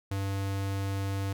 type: tone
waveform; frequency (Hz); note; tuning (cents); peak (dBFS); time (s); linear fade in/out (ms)
square; 98; G2; 0; -30; 0.11-1.33; 5
effects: none